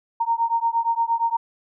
sine beating tone pair, 920 / 928.6 Hz, A#5 / A#5, -23 / -7 cents, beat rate 8.6 Hz, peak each -22 dBFS, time 0.2-1.37 s, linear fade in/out 10 ms, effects none

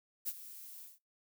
violet noise with ADSR envelope, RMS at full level -35 dBFS, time 0.25-0.99 s, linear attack 31 ms, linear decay 43 ms, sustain -15 dB, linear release 170 ms, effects noise-tail reverb RT60 0.2 s tail -22 dB re dry

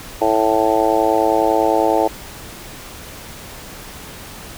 harmonic tone, 110 Hz, A2, in tune, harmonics 3 / 4 / 5 / 6 / 7 / 8, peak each -20 / -20 / -20 / -20 / -20 / -20 dBFS, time 0.21-2.08 s, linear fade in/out 10 ms, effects pink hiss -35 dBFS RMS until 4.57 s

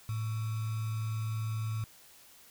sine tone with sample-and-hold, 110 Hz, A2, in tune, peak -31 dBFS, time 0.09-1.84 s, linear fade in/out 0 ms, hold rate 1225 Hz, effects white hiss -57 dBFS RMS until 2.5 s

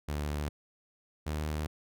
sawtooth tone pair in turn, 73.9 / 76.29 Hz, D2 / D#2, +11 / -34 cents, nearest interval minor second, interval 55 cents, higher second, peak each -28 dBFS, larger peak neither, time 0.08-0.49 / 1.26-1.67 s, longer neither, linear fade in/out 10 ms, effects none

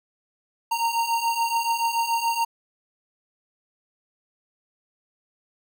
square beating tone pair, 919 / 926 Hz, A#5 / A#5, -25 / -12 cents, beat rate 7 Hz, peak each -28 / -24 dBFS, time 0.71-2.45 s, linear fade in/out 10 ms, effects none

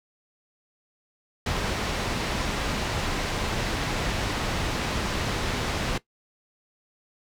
pink low-pass noise, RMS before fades -28 dBFS, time 1.46-5.98 s, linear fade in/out 5 ms, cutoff 5100 Hz, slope 12 dB/octave, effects noise-tail reverb RT60 0.1 s tail -18 dB re dry

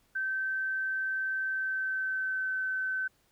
sine tone with pitch glide, 1547 to 1528.3 Hz, G6 to G6, -23 to -44 cents, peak -29 dBFS, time 0.15-3.08 s, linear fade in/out 10 ms, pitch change -21 cents, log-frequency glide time 1.49-2.54 s, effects pink hiss -69 dBFS RMS until 3.31 s

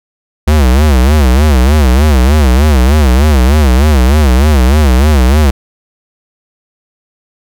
square tone with vibrato, 69.3 Hz, C#2, in tune, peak -5 dBFS, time 0.47-5.51 s, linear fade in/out 10 ms, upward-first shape sine, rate 3.3 Hz, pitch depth 200 cents each way, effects none

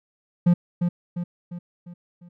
triangle tone with echo, 174.61 Hz, F3, in tune, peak -11 dBFS, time 0.46-0.54 s, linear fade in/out 10 ms, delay 350 ms, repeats 5, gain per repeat -6 dB, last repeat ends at 2.29 s, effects none

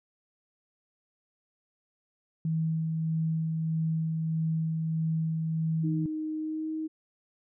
sine tone with tremolo, 160.7 Hz, E3, 44 cents flat, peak -25 dBFS, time 2.45-6.06 s, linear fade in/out 2 ms, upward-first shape sine, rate 1.6 Hz, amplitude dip 25%
sine tone with pitch glide, 311.1 to 314.9 Hz, D#4 to D#4, 0 to +21 cents, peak -30 dBFS, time 5.83-6.88 s, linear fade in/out 20 ms, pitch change +21 cents, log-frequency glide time 6.39-6.69 s
effects none

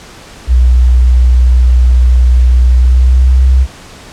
sine tone with pitch glide, 61.74 to 64.73 Hz, B1 to C2, 0 to -18 cents, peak -3 dBFS, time 0.47-3.67 s, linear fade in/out 50 ms, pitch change +82 cents, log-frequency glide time 2.7-3.44 s, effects pink hiss -33 dBFS RMS until 4.12 s + low-pass 8000 Hz 12 dB/octave

